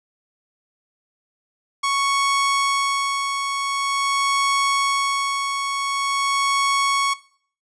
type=tone with tremolo; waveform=sawtooth; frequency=1108.7 Hz; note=C#6; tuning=in tune; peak=-13 dBFS; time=1.83-7.14 s; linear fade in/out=10 ms; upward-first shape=sine; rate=0.46 Hz; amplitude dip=45%; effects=noise-tail reverb RT60 0.5 s tail -18 dB re dry + resampled to 22050 Hz